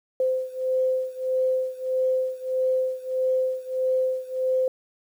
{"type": "beating tone pair", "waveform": "sine", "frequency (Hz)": [516, 517.6], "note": ["C5", "C5"], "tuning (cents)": [-24, -19], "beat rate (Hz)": 1.6, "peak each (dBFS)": [-24, -26], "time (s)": [0.2, 4.68], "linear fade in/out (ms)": 2, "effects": ["9-bit"]}